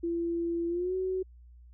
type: tone with pitch glide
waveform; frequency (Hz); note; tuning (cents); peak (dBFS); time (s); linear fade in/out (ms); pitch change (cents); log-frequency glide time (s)
sine; 338.8 to 373.8; E4 to F#4; +48 to +18; -28; 0.03-1.23; 10; +170; 0.68-0.95
effects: added 60 Hz sine -50 dBFS peak until 1.73 s